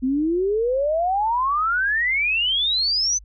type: exponential sweep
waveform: sine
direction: up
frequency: 249.9 to 6200 Hz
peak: -18 dBFS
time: 0.02-3.19 s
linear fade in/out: 20 ms
effects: added 50 Hz sine -42 dBFS peak until 3.24 s